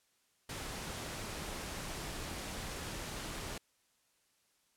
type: noise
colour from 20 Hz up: pink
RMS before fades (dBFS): -42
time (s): 0.49-3.58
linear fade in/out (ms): 5
effects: white hiss -74 dBFS RMS until 4.76 s + low-pass 11000 Hz 12 dB/octave